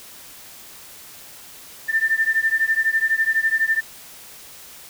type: beating tone pair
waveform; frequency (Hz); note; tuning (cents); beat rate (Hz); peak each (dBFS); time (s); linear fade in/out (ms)
sine; 1782 / 1794; A6 / A6; +22 / +33; 12; -20 / -20; 1.88-3.81; 20
effects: white hiss -42 dBFS RMS until 4.89 s